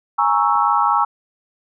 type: chord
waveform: sine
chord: A# half-diminished seventh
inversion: third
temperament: equal with one note detuned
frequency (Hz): 828.2 / 932.3 / 1108.7 / 1318.5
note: G#5 / A#5 / C#6 / E6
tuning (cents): -5 / 0 / 0 / 0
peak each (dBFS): -19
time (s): 0.18-1.05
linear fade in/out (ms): 10
type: click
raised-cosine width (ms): 1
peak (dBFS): -28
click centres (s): 0.556
effects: none